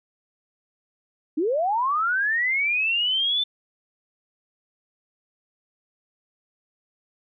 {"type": "linear sweep", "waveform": "sine", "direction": "up", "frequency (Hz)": [281.9, 3551], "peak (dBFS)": -20, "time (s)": [1.37, 3.44], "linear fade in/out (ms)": 10, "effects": []}